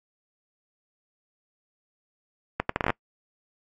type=accelerating click train; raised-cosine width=0.5 ms; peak=-8 dBFS; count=9; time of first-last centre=2.6-2.903 s; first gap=94 ms; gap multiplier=0.71; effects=noise-tail reverb RT60 0.1 s tail -24 dB re dry + AAC 48 kbps